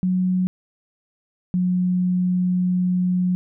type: tone pair in turn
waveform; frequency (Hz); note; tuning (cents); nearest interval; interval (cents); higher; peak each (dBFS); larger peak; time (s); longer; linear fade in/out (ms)
sine; 183.7 / 181.17; F#3 / F#3; -12 / -36; unison; 24; first; -17; neither; 0.03-0.47 / 1.54-3.35; second; 0
effects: none